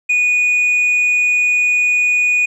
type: tone with tanh clipping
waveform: sine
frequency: 2465 Hz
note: D#7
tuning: 17 cents flat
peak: -12 dBFS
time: 0.09-2.46 s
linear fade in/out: 10 ms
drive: 2 dB
effects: none